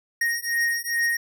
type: beating tone pair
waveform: square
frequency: 1864.7 / 1867.1 Hz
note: A#6 / A#6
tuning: 0 / +2 cents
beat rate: 2.4 Hz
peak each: -26 dBFS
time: 0.21-1.17 s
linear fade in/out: 5 ms
effects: none